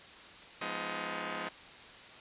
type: chord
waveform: 5% pulse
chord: F half-diminished seventh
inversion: none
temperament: just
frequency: 174.61 / 209.5 / 251.4 / 314.3 Hz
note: F3 / Ab3 / Cb4 / Eb4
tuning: 0 / +15 / +31 / +18 cents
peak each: -31 dBFS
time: 0.61-1.49 s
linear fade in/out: 5 ms
effects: white hiss -51 dBFS RMS until 2.2 s + resampled to 8000 Hz